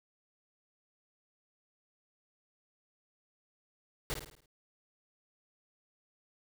pink noise with echo, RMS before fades -35 dBFS, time 4.1-4.14 s, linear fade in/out 0 ms, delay 53 ms, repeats 6, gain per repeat -6 dB, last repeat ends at 4.458 s, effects none

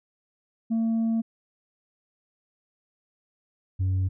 sine tone pair in turn, 226.3 / 93.89 Hz, A3 / F#2, +49 / +26 cents, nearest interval octave + minor third, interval 1523 cents, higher first, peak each -19 / -19 dBFS, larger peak neither, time 0.7-1.22 / 3.79-4.09 s, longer first, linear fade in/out 20 ms, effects tanh soft clip ceiling -21 dBFS

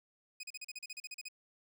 20% pulse tone bursts, 2500 Hz, D#7, 8 cents sharp, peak -37 dBFS, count 13, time 0.4-1.285 s, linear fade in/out 5 ms, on 33 ms, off 38 ms, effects none

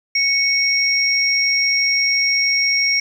sine tone pair together, 2217 / 5586 Hz, C#7 / F8, 0 / -1 cents, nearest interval octave + major third, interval 1599 cents, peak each -17 / -17 dBFS, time 0.15-3 s, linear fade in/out 5 ms, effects 8-bit

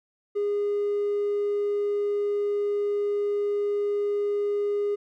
triangle tone, 409.8 Hz, G#4, 23 cents flat, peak -20 dBFS, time 0.35-4.96 s, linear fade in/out 20 ms, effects tanh soft clip ceiling -19 dBFS

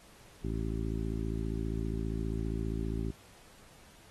harmonic tone, 55 Hz, A1, in tune, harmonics 1 / 2 / 3 / 4 / 5 / 6 / 7, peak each -35 / -38 / -40 / -41 / -42 / -43 / -43 dBFS, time 0.43-3.12 s, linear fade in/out 20 ms, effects pink hiss -58 dBFS RMS until 4.1 s + AAC 32 kbps

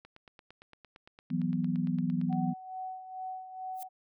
click train, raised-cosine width 0.3 ms, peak -35 dBFS, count 21, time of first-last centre 0.05-2.328 s, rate 8.78 Hz
sine chord, E suspended second, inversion none, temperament equal, 164.81 / 185 / 246.9 Hz, E3 / F#3 / B3, 0 / 0 / 0 cents, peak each -32 dBFS, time 1.3-2.54 s, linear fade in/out 20 ms
sine tone with tremolo, 749 Hz, F#5, 21 cents sharp, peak -35 dBFS, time 2.29-3.89 s, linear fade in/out 20 ms, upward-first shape sine, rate 2.3 Hz, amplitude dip 65%
violet noise with exponential growth, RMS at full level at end -40 dBFS, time 3.73-3.83 s, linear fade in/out 2 ms, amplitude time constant 21 ms
effects none

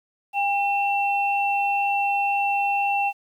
sine tone pair together, 803 / 2701 Hz, G5 / E7, +41 / +42 cents, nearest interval octave + major sixth, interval 2101 cents, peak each -21 / -25 dBFS, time 0.33-3.13 s, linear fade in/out 50 ms, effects 9-bit

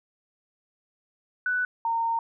sine tone pair in turn, 1489 / 918.1 Hz, F#6 / A#5, +11 / -27 cents, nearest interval minor sixth, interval 838 cents, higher first, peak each -23 dBFS, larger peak neither, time 1.46-1.65 / 1.85-2.19 s, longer second, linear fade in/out 2 ms, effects none

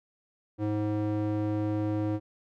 square tone with band-pass filter, 105.6 Hz, G#2, 29 cents sharp, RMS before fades -29 dBFS, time 0.58-2.2 s, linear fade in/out 50 ms, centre 330 Hz, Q 1.3, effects none

